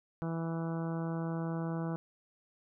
harmonic tone, 164.81 Hz, E3, in tune, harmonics 1 / 2 / 3 / 4 / 5 / 6 / 7 / 8 / 9, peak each -34 / -40 / -44 / -46 / -48 / -50 / -51 / -52 / -53 dBFS, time 0.22-1.96 s, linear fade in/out 0 ms, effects none

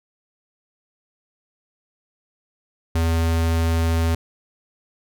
square tone, 82.41 Hz, E2, in tune, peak -18 dBFS, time 2.95-4.15 s, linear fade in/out 5 ms, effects none

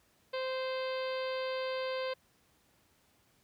harmonic tone, 520 Hz, C5, 11 cents flat, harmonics 1 / 2 / 3 / 4 / 5 / 6 / 7 / 8 / 9, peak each -34 / -42 / -46 / -47 / -48 / -49 / -51 / -51 / -51 dBFS, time 0.33-2.14 s, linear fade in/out 10 ms, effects pink hiss -69 dBFS RMS until 3.43 s + high-pass 60 Hz 12 dB/octave

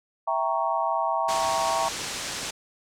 sine chord, E diminished seventh, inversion none, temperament equal, 659.3 / 784 / 932.3 / 1108.7 Hz, E5 / G5 / Bb5 / Db6, 0 / 0 / 0 / 0 cents, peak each -28 / -29 / -27 / -29 dBFS, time 0.27-1.89 s, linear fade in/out 10 ms
white low-pass noise, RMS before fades -33 dBFS, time 1.28-2.51 s, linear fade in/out 10 ms, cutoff 7800 Hz, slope 24 dB/octave
effects none

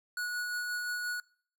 square tone with tremolo, 1462 Hz, F#6, 21 cents flat, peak -33 dBFS, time 0.17-1.2 s, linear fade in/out 2 ms, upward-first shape sine, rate 5.7 Hz, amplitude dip 25%, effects noise-tail reverb RT60 0.5 s tail -23 dB re dry

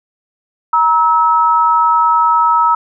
sine tone pair together, 945 / 1295.9 Hz, A#5 / E6, +23 / -30 cents, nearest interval perfect fourth, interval 547 cents, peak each -11 dBFS, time 0.73-2.75 s, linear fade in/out 5 ms, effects none

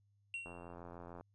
triangle tone with exponential decay, 2739 Hz, F7, 34 cents flat, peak -36 dBFS, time 0.34-0.74 s, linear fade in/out 1 ms, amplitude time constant 86 ms
click train, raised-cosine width 1 ms, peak -36 dBFS, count 66, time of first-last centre 0.46-1.21 s, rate 86.7 Hz
effects added 101 Hz sine -70 dBFS peak until 1.34 s + resampled to 24000 Hz

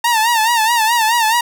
sawtooth tone with vibrato, 912 Hz, A#5, 38 cents flat, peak -8 dBFS, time 0.04-1.41 s, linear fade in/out 5 ms, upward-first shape sine, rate 4.7 Hz, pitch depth 95 cents each way, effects none

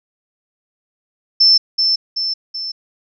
sine tone with echo, 5310 Hz, E8, 12 cents sharp, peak -7 dBFS, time 1.4-1.58 s, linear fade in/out 10 ms, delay 380 ms, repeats 3, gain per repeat -5 dB, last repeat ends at 2.72 s, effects none

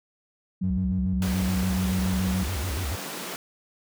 sine tone, 186 Hz, F#3, 9 cents sharp, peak -24 dBFS, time 0.61-2.44 s, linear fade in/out 10 ms
triangle tone with vibrato, 80.1 Hz, E2, 49 cents flat, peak -25 dBFS, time 0.63-2.96 s, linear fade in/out 10 ms, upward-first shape square, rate 7 Hz, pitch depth 270 cents each way
pink high-pass noise, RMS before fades -35 dBFS, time 1.22-3.36 s, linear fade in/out 0 ms, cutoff 160 Hz, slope 48 dB/octave
effects none

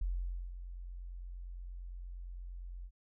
sine tone with ADSR envelope, 44.33 Hz, F1, 27 cents sharp, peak -31 dBFS, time 0.01-2.91 s, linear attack 6 ms, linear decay 500 ms, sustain -11 dB, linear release 60 ms, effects none

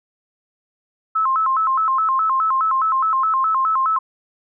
sine tone with vibrato, 1174.7 Hz, D6, in tune, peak -15 dBFS, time 1.15-3.99 s, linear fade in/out 10 ms, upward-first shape square, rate 4.8 Hz, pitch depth 180 cents each way, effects none

